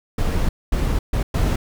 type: noise bursts at uneven times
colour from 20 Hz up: brown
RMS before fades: -19 dBFS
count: 4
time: 0.18-0.49 / 0.72-0.99 / 1.13-1.23 / 1.34-1.56 s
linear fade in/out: 5 ms
effects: none